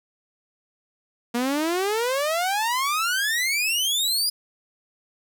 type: exponential sweep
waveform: sawtooth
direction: up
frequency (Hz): 233.1 to 4978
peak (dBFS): -18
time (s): 1.34-4.3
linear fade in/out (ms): 10
effects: 10-bit